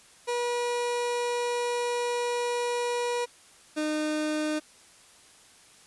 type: tone pair in turn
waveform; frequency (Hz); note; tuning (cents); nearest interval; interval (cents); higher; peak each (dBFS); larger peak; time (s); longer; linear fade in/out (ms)
30% pulse; 482.9 / 305.8; B4 / D#4; -39 / -30; minor sixth; 791; first; -24; neither; 0.27-3.26 / 3.76-4.6; first; 20
effects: white hiss -55 dBFS RMS until 5.86 s + resampled to 24000 Hz